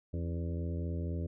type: harmonic tone with a mistuned harmonic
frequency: 84.1 Hz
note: E2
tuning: 35 cents sharp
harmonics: 1 / 2 / 3 / 4 / 5 / 6 / 7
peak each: -34 / -40 / -44 / -46 / -48 / -50 / -51 dBFS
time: 0.13-1.27 s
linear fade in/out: 10 ms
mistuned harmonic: 3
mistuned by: +63 cents
effects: none